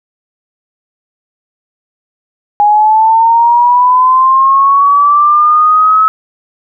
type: linear sweep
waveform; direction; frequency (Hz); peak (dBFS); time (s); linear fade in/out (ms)
sine; up; 824 to 1294; -4; 2.6-6.08; 0
effects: none